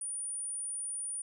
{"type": "tone", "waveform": "sine", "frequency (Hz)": 9460, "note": "D9", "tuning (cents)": 12, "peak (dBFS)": -35, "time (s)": [0.01, 1.22], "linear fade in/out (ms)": 5, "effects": []}